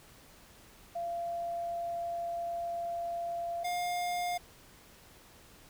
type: tone pair in turn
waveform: sine / square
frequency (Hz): 686 / 708.6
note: F5 / F5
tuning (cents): -31 / +25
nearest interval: minor second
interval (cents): 56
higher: second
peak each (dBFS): -33 / -32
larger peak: second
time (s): 0.95-3.64 / 3.64-4.38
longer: first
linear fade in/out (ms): 10
effects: pink hiss -57 dBFS RMS until 5.69 s